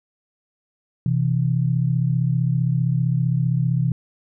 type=tone pair together; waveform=sine; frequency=127.84 / 163.2 Hz; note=C3 / E3; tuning=-40 / -17 cents; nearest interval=major third; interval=423 cents; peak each=-19 / -21 dBFS; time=1.06-3.92 s; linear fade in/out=2 ms; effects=none